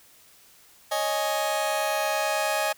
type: chord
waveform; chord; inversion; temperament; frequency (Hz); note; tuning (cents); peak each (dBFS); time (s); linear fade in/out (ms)
sawtooth; C# suspended second; none; just; 554.4 / 623.7 / 831.5; C#5 / D#5 / G#5; 0 / +4 / +2; -28 / -23 / -24; 0.91-2.73; 10
effects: white hiss -55 dBFS RMS until 2.77 s